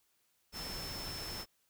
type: tone in noise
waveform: sine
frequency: 5300 Hz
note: E8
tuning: 9 cents sharp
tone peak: -43 dBFS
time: 0.52-1.46 s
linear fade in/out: 50 ms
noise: pink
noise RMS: -44 dBFS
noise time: 0.52-1.46 s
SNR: -2 dB
effects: white hiss -75 dBFS RMS until 1.69 s